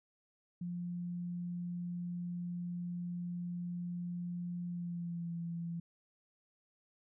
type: tone with pitch glide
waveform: sine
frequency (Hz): 175.3 to 169.23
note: F3 to E3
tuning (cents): +7 to +46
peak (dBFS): -37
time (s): 0.61-5.8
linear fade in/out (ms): 5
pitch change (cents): -61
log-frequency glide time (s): 4.67-5.33
effects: none